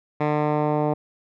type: tone with low-pass filter sweep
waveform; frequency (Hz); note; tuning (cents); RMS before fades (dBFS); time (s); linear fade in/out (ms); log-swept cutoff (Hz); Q
10% pulse; 150; D3; +37; -22; 0.2-0.94; 10; 1700 to 760; 1.1
effects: none